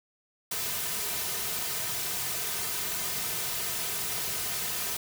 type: noise with comb filter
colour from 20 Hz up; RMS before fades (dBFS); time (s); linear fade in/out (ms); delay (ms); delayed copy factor
white; -32; 0.51-4.97; 5; 3.6; -0.65
effects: none